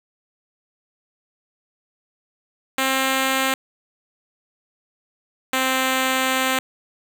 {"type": "tone pair in turn", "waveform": "5% pulse", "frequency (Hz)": [265.4, 261.3], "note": ["C4", "C4"], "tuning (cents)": [25, -2], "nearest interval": "unison", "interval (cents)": 27, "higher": "first", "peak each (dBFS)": -7, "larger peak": "neither", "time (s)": [[2.78, 3.54], [5.53, 6.59]], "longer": "second", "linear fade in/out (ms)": 2, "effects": []}